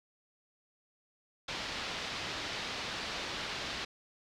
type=low-pass noise; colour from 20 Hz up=white; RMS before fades=-39 dBFS; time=1.48-3.85 s; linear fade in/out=5 ms; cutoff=4600 Hz; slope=24 dB/octave; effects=none